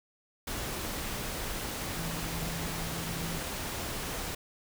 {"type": "tone in noise", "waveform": "sine", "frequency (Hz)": 166.1, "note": "E3", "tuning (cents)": 13, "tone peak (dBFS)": -38, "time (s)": [1.96, 3.38], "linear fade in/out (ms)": 5, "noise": "pink", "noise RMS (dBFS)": -36, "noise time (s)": [0.47, 4.35], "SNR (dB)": -5, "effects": []}